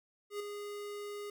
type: tone with ADSR envelope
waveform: square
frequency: 411.4 Hz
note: G#4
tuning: 16 cents flat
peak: -35 dBFS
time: 0.3-1.3 s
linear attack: 100 ms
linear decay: 5 ms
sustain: -6 dB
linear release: 3 ms
effects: none